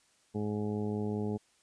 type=harmonic tone; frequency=104.9 Hz; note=G#2; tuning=18 cents sharp; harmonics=1 / 2 / 3 / 4 / 5 / 6 / 7 / 8; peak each=-37 / -34 / -41 / -37 / -49 / -53 / -49 / -49 dBFS; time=0.34-1.38 s; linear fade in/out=20 ms; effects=white hiss -68 dBFS RMS until 1.62 s + resampled to 22050 Hz